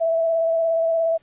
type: tone with vibrato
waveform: sine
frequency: 658 Hz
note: E5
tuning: 3 cents flat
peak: -17 dBFS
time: 0-1.18 s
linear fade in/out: 20 ms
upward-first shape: square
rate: 17 Hz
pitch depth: 15 cents each way
effects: pink hiss -61 dBFS RMS until 1.22 s + resampled to 8000 Hz